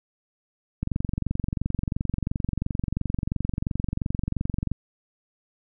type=click train; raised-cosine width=5 ms; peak=-13 dBFS; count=90; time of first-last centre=0.83-4.716 s; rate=22.9 Hz; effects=none